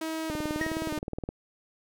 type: tone with vibrato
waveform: sawtooth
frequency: 312.1 Hz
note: D#4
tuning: 5 cents sharp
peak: -27 dBFS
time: 0.01-0.99 s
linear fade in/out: 5 ms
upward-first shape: square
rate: 1.7 Hz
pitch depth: 43 cents each way
type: click train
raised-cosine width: 2 ms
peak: -20 dBFS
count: 20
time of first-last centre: 0.3-1.29 s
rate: 19.2 Hz
type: tone with exponential decay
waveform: triangle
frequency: 1882 Hz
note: A#6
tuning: 16 cents sharp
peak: -25 dBFS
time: 0.61-0.84 s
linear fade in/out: 5 ms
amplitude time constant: 50 ms
effects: none